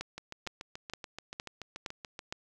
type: two click trains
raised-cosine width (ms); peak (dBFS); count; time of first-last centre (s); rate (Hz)
0.2; -24 / -19; 15 / 6; 0.18-2.191 / 0.01-2.325; 6.96 / 2.16
effects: none